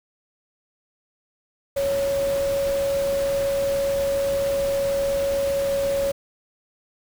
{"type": "tone in noise", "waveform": "sine", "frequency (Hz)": 555, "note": "C#5", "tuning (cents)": 2, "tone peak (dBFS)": -20, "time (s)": [1.76, 6.12], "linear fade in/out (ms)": 10, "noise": "pink", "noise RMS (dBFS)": -34, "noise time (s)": [1.76, 6.12], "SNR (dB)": 11, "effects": []}